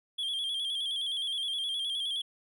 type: tone with vibrato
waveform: triangle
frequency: 3280 Hz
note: G#7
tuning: 22 cents flat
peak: -29 dBFS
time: 0.18-2.22 s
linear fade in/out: 10 ms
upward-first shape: square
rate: 9.6 Hz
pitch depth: 51 cents each way
effects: none